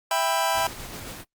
sawtooth chord, E minor, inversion none, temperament just, 659.3 / 791.1 / 988.9 Hz, E5 / G5 / B5, 0 / +16 / +2 cents, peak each -22 dBFS, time 0.11-0.67 s, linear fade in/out 2 ms
pink noise with tremolo, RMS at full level -37 dBFS, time 0.53-1.25 s, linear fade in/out 50 ms, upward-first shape square, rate 7.5 Hz, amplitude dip 25%
effects noise-tail reverb RT60 0.1 s tail -22 dB re dry + Opus 48 kbps

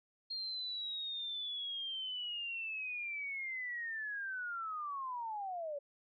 sine linear sweep, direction down, 4231 to 554.4 Hz, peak -38 dBFS, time 0.3-5.79 s, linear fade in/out 10 ms, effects none

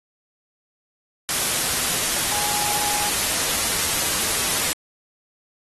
sine tone in noise, 830.6 Hz, G#5, in tune, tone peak -29 dBFS, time 2.32-3.09 s, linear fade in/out 0 ms, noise white, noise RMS -22 dBFS, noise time 1.29-4.73 s, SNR -10 dB, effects AAC 32 kbps

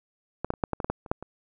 clicks, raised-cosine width 1 ms, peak -14 / -10 / -24 / -10 / -13 / -17 / -15 / -12 / -28 / -9 / -24 dBFS, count 11, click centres 0.446 / 0.504 / 0.538 / 0.638 / 0.733 / 0.802 / 0.845 / 0.9 / 1.062 / 1.115 / 1.226 s, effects none

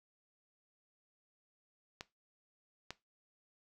clicks, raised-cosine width 0.2 ms, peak -25 / -24 dBFS, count 2, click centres 2.009 / 2.906 s, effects noise-tail reverb RT60 0.2 s tail -17 dB re dry

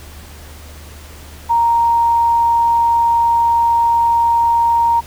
sine tone, 932.3 Hz, A#5, in tune, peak -10 dBFS, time 1.49-5.01 s, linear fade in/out 20 ms, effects added 75 Hz sine -35 dBFS peak until 5.06 s + pink hiss -39 dBFS RMS until 5.06 s

